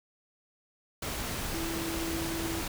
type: tone in noise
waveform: sine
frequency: 330 Hz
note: E4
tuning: 2 cents sharp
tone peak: -34 dBFS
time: 1.54-2.62 s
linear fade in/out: 5 ms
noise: pink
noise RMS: -35 dBFS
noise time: 1.02-2.68 s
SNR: -2 dB
effects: none